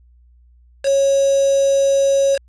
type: tone with quantisation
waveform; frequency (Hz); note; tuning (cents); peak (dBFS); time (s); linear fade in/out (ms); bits
sine; 550; C#5; -14; -12; 0.83-2.39; 50; 4
effects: added 60 Hz sine -47 dBFS peak until 2.48 s + resampled to 22050 Hz